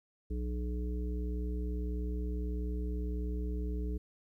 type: harmonic tone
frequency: 60.8 Hz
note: B1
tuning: 26 cents flat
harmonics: 1 / 3 / 5 / 7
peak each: -33 / -43 / -44 / -45 dBFS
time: 0.3-3.98 s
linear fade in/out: 10 ms
effects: 12-bit